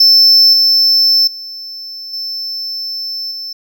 triangle tone with level steps, 5300 Hz, E8, 9 cents sharp, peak -3 / -6 / -24 / -18 / -21 dBFS, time 0-3.53 s, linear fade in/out 5 ms, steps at 0.53 / 1.27 / 2.13 / 3.31 s, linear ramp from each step 5 ms, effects none

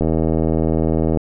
click train, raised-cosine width 2 ms, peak -5 dBFS, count 94, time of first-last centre 0.01-1.173 s, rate 80 Hz, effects none

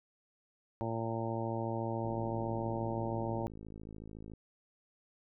harmonic tone, 113.9 Hz, A#2, 40 cents flat, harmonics 1 / 2 / 3 / 4 / 5 / 6 / 7 / 8, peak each -38 / -41 / -40 / -45 / -41 / -46 / -44 / -43 dBFS, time 0.81-3.47 s, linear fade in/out 0 ms
click train, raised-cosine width 3 ms, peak -35 dBFS, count 124, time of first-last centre 2.05-4.336 s, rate 53.8 Hz
effects none

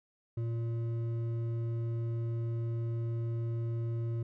triangle tone with hard clipping, 115.8 Hz, A#2, 11 cents flat, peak -33 dBFS, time 0.37-4.23 s, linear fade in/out 5 ms, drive 11 dB, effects none

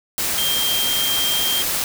sine tone in noise, 3186 Hz, G7, 27 cents sharp, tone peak -20 dBFS, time 0.38-1.62 s, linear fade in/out 0 ms, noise white, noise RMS -22 dBFS, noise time 0.18-1.84 s, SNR -1 dB, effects none

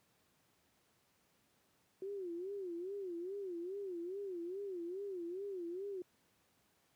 sine tone with vibrato, 370 Hz, F#4, in tune, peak -40 dBFS, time 2.02-6.02 s, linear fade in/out 2 ms, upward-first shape sine, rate 2.4 Hz, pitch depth 160 cents each way, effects pink hiss -74 dBFS RMS until 6.95 s + high-pass 100 Hz 12 dB/octave

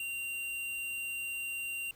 square tone, 2768 Hz, F7, 16 cents flat, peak -36 dBFS, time 0-1.91 s, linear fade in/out 2 ms, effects pink hiss -62 dBFS RMS until 1.95 s

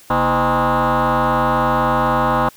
sine tone with frequency modulation, 136 Hz, C#3, 33 cents flat, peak -11 dBFS, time 0.1-2.49 s, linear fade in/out 5 ms, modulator 188 Hz, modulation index 6.4, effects tanh soft clip ceiling -12 dBFS + white hiss -46 dBFS RMS until 2.56 s

